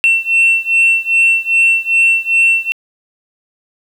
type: beating tone pair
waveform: sine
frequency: 2700 / 2702.5 Hz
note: E7 / E7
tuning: +41 / +42 cents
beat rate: 2.5 Hz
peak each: -10 / -11 dBFS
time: 0.04-2.72 s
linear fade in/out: 0 ms
effects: tanh soft clip ceiling -5 dBFS + 7-bit